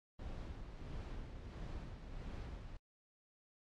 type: noise with tremolo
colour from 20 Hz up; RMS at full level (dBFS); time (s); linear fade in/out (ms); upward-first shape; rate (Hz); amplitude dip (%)
brown; -45; 0.19-2.77; 5; sine; 1.5; 45
effects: low-pass 5000 Hz 12 dB/octave + AAC 64 kbps